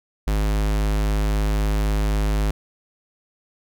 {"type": "tone", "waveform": "square", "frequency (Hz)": 51.91, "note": "G#1", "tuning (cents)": 0, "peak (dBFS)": -19, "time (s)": [0.27, 2.51], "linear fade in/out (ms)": 5, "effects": []}